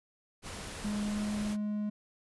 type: noise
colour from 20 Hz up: pink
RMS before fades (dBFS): -42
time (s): 0.42-1.57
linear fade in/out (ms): 50
type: tone with pitch glide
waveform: triangle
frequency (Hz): 207.7 to 209.4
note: G#3 to G#3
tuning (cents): 0 to +15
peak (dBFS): -29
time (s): 0.84-1.9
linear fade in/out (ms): 10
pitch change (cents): +15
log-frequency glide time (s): 1.03-1.25
effects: resampled to 24000 Hz